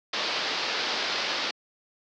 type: low-pass noise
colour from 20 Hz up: white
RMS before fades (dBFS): -29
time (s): 0.13-1.51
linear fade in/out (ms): 5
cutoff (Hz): 5100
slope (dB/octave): 48
effects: high-pass 300 Hz 12 dB/octave